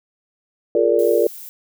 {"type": "chord", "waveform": "sine", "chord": "Bb dominant seventh", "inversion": "second", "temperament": "just", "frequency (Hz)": [349.6, 419.5, 466.2, 582.7], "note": ["F4", "Ab4", "Bb4", "D5"], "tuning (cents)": [2, 17, 0, -14], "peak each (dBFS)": [-20, -19, -17, -19], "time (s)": [0.75, 1.27], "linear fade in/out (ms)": 2}
{"type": "noise", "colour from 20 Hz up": "violet", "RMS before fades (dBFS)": -36, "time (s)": [0.99, 1.49], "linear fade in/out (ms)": 0}
{"effects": []}